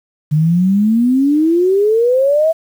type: exponential sweep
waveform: sine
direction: up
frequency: 147.8 to 661 Hz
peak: -9 dBFS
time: 0.31-2.53 s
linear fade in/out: 20 ms
effects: 7-bit

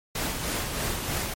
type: noise with tremolo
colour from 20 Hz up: pink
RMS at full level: -28 dBFS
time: 0.15-1.34 s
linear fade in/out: 5 ms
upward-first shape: sine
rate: 3.2 Hz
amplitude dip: 40%
effects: MP3 64 kbps

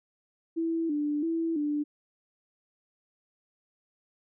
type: tone with vibrato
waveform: sine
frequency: 311.7 Hz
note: D#4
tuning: 3 cents sharp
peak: -26 dBFS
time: 0.56-1.84 s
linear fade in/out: 20 ms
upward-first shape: square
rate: 1.5 Hz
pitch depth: 95 cents each way
effects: none

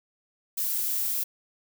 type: noise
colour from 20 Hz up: violet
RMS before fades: -28 dBFS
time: 0.57-1.24 s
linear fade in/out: 10 ms
effects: none

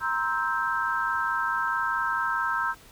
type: chord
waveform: sine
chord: C dominant seventh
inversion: third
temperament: just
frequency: 941.9 / 1046.5 / 1308.1 / 1569.8 Hz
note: Bb5 / C6 / E6 / G6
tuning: +18 / 0 / -14 / +2 cents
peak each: -31 / -32 / -29 / -28 dBFS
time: 0-2.75 s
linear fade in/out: 50 ms
effects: pink hiss -52 dBFS RMS until 2.91 s

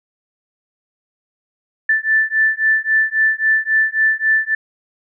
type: beating tone pair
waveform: sine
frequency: 1760 / 1763.7 Hz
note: A6 / A6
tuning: 0 / +4 cents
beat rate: 3.7 Hz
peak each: -16 dBFS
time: 1.89-4.55 s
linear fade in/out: 5 ms
effects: none

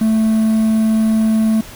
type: tone with quantisation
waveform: triangle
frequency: 220 Hz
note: A3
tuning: in tune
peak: -9 dBFS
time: 0.01-1.61 s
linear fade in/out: 5 ms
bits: 6
effects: pink hiss -36 dBFS RMS until 1.75 s

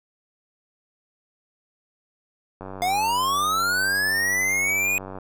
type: click train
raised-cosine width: 1 ms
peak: -22 dBFS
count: 247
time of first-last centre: 2.61-5.186 s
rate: 95.5 Hz
type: linear sweep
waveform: square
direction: up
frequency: 698.5 to 2489 Hz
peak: -21 dBFS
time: 2.82-4.98 s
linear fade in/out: 0 ms
effects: none

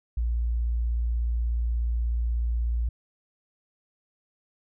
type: tone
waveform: sine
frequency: 58.27 Hz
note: A#1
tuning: in tune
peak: -23 dBFS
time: 0.17-2.89 s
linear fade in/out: 5 ms
effects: none

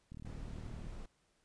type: click train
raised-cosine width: 5 ms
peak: -37 dBFS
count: 30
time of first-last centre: 0.12-0.869 s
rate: 38.7 Hz
type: noise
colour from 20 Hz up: brown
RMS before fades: -47 dBFS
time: 0.25-1.06 s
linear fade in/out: 5 ms
effects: pink hiss -75 dBFS RMS until 1.44 s + resampled to 22050 Hz

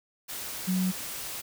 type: tone in noise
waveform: sine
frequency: 185 Hz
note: F#3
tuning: in tune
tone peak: -24 dBFS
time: 0.67-0.92 s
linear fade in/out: 20 ms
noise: white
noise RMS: -37 dBFS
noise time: 0.28-1.42 s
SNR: +10 dB
effects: none

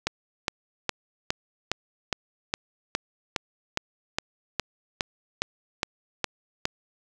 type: click train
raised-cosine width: 0.2 ms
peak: -7 dBFS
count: 17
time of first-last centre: 0.07-6.654 s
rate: 2.43 Hz
effects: none

